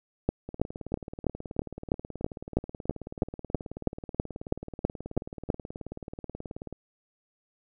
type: two click trains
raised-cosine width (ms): 2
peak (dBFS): -24 / -10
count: 117 / 17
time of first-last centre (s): 0.49-6.727 / 0.29-5.502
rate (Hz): 18.6 / 3.07
effects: none